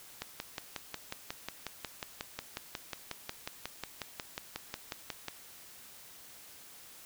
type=click train; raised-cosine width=0.2 ms; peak=-19 dBFS; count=29; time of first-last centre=0.22-5.283 s; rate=5.53 Hz; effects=white hiss -53 dBFS RMS until 7.05 s